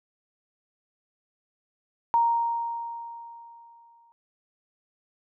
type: tone with exponential decay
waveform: sine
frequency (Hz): 932.3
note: A#5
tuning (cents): 0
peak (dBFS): -17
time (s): 2.14-4.12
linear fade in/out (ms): 0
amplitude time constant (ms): 430
effects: none